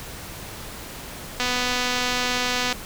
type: click train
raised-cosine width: 0.2 ms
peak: -7 dBFS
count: 330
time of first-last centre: 1.4-2.727 s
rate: 248 Hz
effects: pink hiss -37 dBFS RMS until 2.85 s